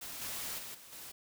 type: noise with level steps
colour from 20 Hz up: white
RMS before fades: -44 / -40 / -45 / -54 / -48 dBFS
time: 0.01-1.12 s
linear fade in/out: 10 ms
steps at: 0.21 / 0.58 / 0.74 / 0.92 s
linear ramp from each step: 10 ms
effects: none